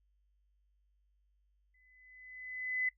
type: tone with exponential growth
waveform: sine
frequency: 2014 Hz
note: B6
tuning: 33 cents sharp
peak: -29 dBFS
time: 1.74-2.89 s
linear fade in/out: 5 ms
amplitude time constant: 250 ms
effects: noise-tail reverb RT60 0.1 s tail -18 dB re dry + added 50 Hz sine -70 dBFS peak until 2.97 s